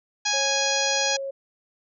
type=harmonic tone; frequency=829 Hz; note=G#5; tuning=3 cents flat; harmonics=1 / 2 / 3 / 4 / 5 / 6 / 7 / 8; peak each=-30 / -30 / -30 / -30 / -30 / -30 / -30 / -30 dBFS; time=0.25-1.17 s; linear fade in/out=10 ms
type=tone; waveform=sine; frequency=546 Hz; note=C#5; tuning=26 cents flat; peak=-28 dBFS; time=0.33-1.31 s; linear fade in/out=10 ms
effects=none